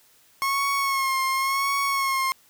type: tone with vibrato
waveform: 30% pulse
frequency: 1087 Hz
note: C#6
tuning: 34 cents flat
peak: -19 dBFS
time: 0.42-2.32 s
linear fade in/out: 0 ms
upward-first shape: sine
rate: 0.92 Hz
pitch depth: 42 cents each way
effects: white hiss -58 dBFS RMS until 2.49 s